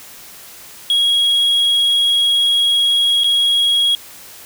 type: tone with dropouts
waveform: triangle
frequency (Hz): 3306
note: G#7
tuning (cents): -9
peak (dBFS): -10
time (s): 0.9-3.95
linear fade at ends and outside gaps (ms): 1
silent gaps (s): 3.236-3.243
effects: white hiss -38 dBFS RMS until 4.45 s